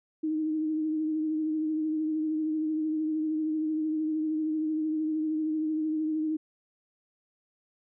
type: tone with vibrato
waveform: sine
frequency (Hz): 311.6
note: D#4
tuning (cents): +3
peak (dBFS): -26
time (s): 0.23-6.37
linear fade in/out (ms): 10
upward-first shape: triangle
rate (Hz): 13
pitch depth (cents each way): 35
effects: none

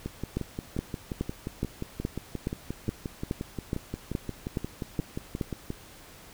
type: two click trains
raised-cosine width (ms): 3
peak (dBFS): -19 / -15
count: 33 / 13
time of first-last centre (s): 0.06-5.704 / 0.37-5.412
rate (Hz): 5.67 / 2.38
effects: pink hiss -50 dBFS RMS until 6.33 s

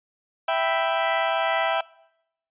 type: chord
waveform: sawtooth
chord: E minor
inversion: none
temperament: equal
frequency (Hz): 659.3 / 784 / 987.8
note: E5 / G5 / B5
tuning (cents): 0 / 0 / 0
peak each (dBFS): -19 / -22 / -25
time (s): 0.48-1.81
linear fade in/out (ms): 5
effects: noise-tail reverb RT60 0.8 s tail -22 dB re dry + resampled to 8000 Hz

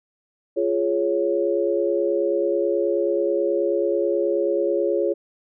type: chord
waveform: sine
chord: Db major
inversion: first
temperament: just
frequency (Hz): 346.5 / 415.8 / 554.4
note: F4 / Ab4 / Db5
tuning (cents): -14 / +2 / 0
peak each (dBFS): -23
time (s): 0.56-5.14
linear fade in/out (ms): 20
effects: none

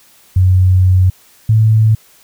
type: tone pair in turn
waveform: sine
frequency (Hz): 92.5 / 109.8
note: F#2 / A2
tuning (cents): 0 / -3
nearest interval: minor third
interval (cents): 297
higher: second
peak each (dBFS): -6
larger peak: neither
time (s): 0.36-1.1 / 1.49-1.95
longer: first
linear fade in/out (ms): 5
effects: white hiss -47 dBFS RMS until 2.23 s

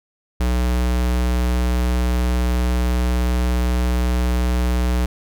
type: tone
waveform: square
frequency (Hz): 61.3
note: B1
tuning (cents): -12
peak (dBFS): -17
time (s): 0.4-5.06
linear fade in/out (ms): 5
effects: none

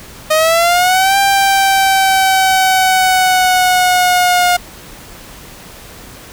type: linear two-way sweep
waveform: sawtooth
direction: up then down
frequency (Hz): 616 to 791 to 712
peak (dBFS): -5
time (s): 0.3-4.57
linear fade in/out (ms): 10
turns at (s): 1.17
effects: pink hiss -35 dBFS RMS until 6.32 s

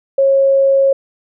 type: tone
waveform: sine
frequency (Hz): 545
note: C#5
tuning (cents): -29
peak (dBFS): -8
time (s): 0.18-0.93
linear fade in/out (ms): 5
effects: none

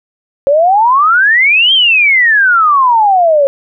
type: exponential two-way sweep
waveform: sine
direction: up then down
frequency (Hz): 542 to 3230 to 542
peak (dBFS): -5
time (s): 0.47-3.47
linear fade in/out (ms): 0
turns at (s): 1.73
effects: none

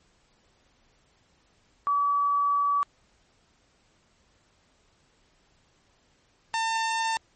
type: tone pair in turn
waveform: sine / sawtooth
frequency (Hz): 1145 / 900.7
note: D6 / A5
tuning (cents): -44 / +40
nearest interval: major third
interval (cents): 416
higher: first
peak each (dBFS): -21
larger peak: neither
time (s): 1.87-2.83 / 6.54-7.17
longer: first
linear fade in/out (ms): 0
effects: pink hiss -65 dBFS RMS until 7.35 s + MP3 32 kbps

